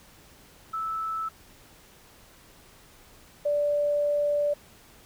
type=tone pair in turn; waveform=sine; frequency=1312 / 584.4 Hz; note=E6 / D5; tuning=-9 / -9 cents; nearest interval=octave + major second; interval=1400 cents; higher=first; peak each=-28 / -22 dBFS; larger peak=second; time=0.73-1.29 / 3.45-4.54 s; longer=second; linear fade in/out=10 ms; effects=pink hiss -54 dBFS RMS until 5.05 s